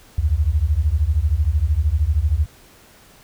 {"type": "beating tone pair", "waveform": "sine", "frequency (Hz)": [69.3, 82.3], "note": ["C#2", "E2"], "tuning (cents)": [0, -2], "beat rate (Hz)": 13, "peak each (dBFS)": -18, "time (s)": [0.18, 2.46], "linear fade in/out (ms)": 5, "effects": ["pink hiss -49 dBFS RMS until 3.23 s"]}